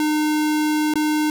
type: tone with dropouts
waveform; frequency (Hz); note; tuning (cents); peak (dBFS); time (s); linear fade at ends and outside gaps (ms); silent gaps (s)
square; 304.3; D#4; -38; -18; 0-1.3; 1; 0.938-0.956
effects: none